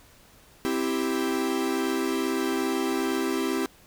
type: chord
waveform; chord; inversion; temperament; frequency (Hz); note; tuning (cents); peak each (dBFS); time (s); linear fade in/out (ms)
45% pulse; C major; none; equal; 261.6 / 329.6 / 392; C4 / E4 / G4; 0 / 0 / 0; -29 / -29 / -29; 0.65-3.66; 0
effects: pink hiss -55 dBFS RMS until 3.86 s